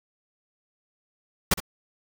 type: noise with echo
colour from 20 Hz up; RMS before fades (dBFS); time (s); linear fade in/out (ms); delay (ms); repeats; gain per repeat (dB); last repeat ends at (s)
pink; -20; 1.51-1.54; 5; 63; 1; -13; 1.603
effects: none